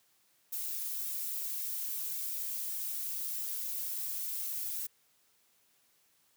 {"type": "noise with flanger", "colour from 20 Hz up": "violet", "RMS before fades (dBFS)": -37, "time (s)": [0.52, 4.87], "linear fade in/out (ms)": 10, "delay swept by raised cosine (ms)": [2, 3.4], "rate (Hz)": 1.8, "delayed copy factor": -0.85, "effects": ["white hiss -70 dBFS RMS until 6.36 s", "high-pass 80 Hz 12 dB/octave"]}